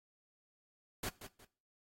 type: noise with echo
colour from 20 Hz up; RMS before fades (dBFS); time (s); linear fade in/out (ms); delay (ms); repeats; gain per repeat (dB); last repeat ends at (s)
pink; -39; 1.03-1.09; 5; 180; 2; -11; 1.45
effects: noise-tail reverb RT60 0.4 s tail -19 dB re dry + AAC 48 kbps